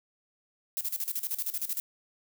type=noise with tremolo; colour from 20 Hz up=violet; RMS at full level=-31 dBFS; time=0.77-1.8 s; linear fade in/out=0 ms; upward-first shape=square; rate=13 Hz; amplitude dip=80%; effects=none